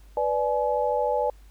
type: chord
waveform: sine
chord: G# diminished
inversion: first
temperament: equal with one note detuned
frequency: 493.9 / 587.3 / 848.1 Hz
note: B4 / D5 / G#5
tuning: 0 / 0 / +36 cents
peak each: -26 dBFS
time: 0.17-1.3 s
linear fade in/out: 2 ms
effects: added 50 Hz sine -47 dBFS peak until 1.5 s + pink hiss -61 dBFS RMS until 1.5 s